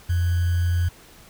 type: tone with sample-and-hold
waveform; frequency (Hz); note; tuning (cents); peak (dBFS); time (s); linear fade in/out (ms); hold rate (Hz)
sine; 87; F2; -6; -18; 0.09-0.89; 10; 1575
effects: pink hiss -49 dBFS RMS until 1.29 s